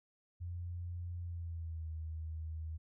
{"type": "tone with pitch glide", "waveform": "sine", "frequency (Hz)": [87.31, 79.6], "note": ["F2", "D#2"], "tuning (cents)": [0, 40], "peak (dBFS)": -39, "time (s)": [0.4, 2.78], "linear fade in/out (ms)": 20, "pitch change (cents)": -160, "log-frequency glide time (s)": [1.2, 1.89], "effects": []}